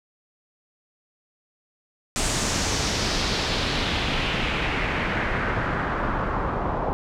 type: noise with low-pass filter sweep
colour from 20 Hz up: pink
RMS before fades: -25 dBFS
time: 2.16-6.93 s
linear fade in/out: 0 ms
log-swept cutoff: 8000 to 890 Hz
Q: 2
effects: none